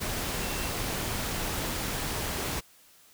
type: tone in noise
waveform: sine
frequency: 2700 Hz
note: E7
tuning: 41 cents sharp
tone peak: -42 dBFS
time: 0.4-0.71 s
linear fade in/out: 20 ms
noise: pink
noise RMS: -32 dBFS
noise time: 0-2.61 s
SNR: -13 dB
effects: white hiss -58 dBFS RMS until 3.13 s

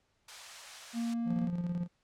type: high-pass noise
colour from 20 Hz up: white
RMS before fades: -46 dBFS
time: 0.28-1.14 s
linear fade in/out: 5 ms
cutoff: 610 Hz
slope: 24 dB/octave
type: tone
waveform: triangle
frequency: 233.1 Hz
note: A#3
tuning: in tune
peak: -29 dBFS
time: 0.93-1.5 s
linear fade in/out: 50 ms
type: tone with tremolo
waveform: triangle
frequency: 174.6 Hz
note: F3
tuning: in tune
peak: -28 dBFS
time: 1.25-1.88 s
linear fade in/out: 50 ms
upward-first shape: square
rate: 18 Hz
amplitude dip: 45%
effects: pink hiss -75 dBFS RMS until 2.03 s + low-pass 7000 Hz 12 dB/octave

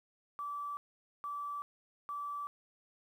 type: tone bursts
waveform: sine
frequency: 1158 Hz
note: D6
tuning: 25 cents flat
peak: -37 dBFS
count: 3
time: 0.39-2.47 s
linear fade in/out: 0 ms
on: 380 ms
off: 470 ms
effects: 11-bit

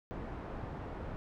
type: low-pass noise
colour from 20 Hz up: pink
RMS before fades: -42 dBFS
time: 0.11-1.16 s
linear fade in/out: 0 ms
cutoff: 1100 Hz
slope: 12 dB/octave
effects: none

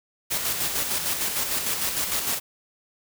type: noise with tremolo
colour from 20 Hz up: white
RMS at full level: -25 dBFS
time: 0.3-2.4 s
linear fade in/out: 20 ms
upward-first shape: square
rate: 6.6 Hz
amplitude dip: 40%
effects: none

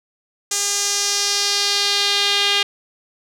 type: tone with band-pass filter sweep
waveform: sawtooth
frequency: 404.4 Hz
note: G#4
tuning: 46 cents flat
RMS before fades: -19 dBFS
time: 0.51-2.63 s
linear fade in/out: 5 ms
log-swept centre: 7000 to 3300 Hz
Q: 2.6
effects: none

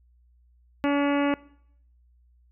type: harmonic tone with a mistuned harmonic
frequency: 285.1 Hz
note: C#4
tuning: 49 cents sharp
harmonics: 1 / 2 / 3 / 4 / 5 / 6 / 7 / 8 / 9 / 10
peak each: -22 / -28 / -32 / -34 / -36 / -38 / -39 / -40 / -41 / -42 dBFS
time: 0.84-1.34 s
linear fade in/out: 0 ms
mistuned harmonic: 8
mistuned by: -20 cents
effects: noise-tail reverb RT60 0.7 s tail -22 dB re dry + added 60 Hz sine -57 dBFS peak until 2.51 s

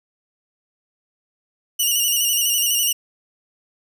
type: tone with vibrato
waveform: 10% pulse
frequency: 2890 Hz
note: F#7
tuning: 41 cents flat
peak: -9 dBFS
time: 1.79-2.93 s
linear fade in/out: 10 ms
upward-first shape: square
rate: 12 Hz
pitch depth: 44 cents each way
effects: none

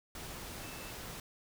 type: tone in noise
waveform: sine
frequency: 2637 Hz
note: E7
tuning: in tune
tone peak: -53 dBFS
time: 0.63-0.91 s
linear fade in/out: 2 ms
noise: pink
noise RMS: -45 dBFS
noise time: 0.15-1.2 s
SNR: -11 dB
effects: none

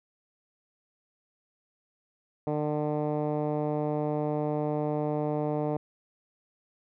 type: tone with low-pass filter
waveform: 10% pulse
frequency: 150 Hz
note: D3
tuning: 37 cents sharp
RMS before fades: -29 dBFS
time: 2.47-5.77 s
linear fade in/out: 2 ms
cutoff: 660 Hz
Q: 1.1
effects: none

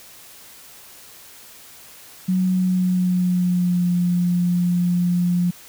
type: tone with pitch glide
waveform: sine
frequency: 185 to 176.54 Hz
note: F#3 to F3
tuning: 0 to +19 cents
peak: -16 dBFS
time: 2.28-5.51 s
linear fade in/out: 10 ms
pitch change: -81 cents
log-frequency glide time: 2.48-3.94 s
effects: white hiss -44 dBFS RMS until 5.68 s

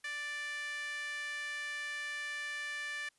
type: tone with high-pass filter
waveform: sawtooth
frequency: 587.3 Hz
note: D5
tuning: in tune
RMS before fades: -40 dBFS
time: 0.04-3.09 s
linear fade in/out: 5 ms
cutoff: 1900 Hz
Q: 5.7
effects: white hiss -73 dBFS RMS until 3.18 s + resampled to 24000 Hz

